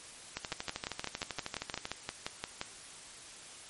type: two click trains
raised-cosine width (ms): 0.2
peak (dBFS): -18 / -17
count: 20 / 13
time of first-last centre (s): 0.37-1.854 / 0.52-2.614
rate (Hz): 12.8 / 5.73
effects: white hiss -50 dBFS RMS until 3.69 s + MP3 48 kbps